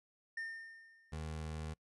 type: tone with exponential decay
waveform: triangle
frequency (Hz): 1814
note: A#6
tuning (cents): -48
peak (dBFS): -36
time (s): 0.37-1.34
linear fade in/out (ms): 5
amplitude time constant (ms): 210
type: tone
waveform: 25% pulse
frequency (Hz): 78.3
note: D#2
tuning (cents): +11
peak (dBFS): -37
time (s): 1.12-1.74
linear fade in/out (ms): 10
effects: noise-tail reverb RT60 0.1 s tail -26 dB re dry + resampled to 24000 Hz